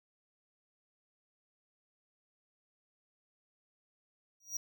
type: tone with exponential growth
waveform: square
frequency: 5750 Hz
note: F8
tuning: 50 cents sharp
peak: -32 dBFS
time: 4.4-4.57 s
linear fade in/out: 5 ms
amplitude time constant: 36 ms
effects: none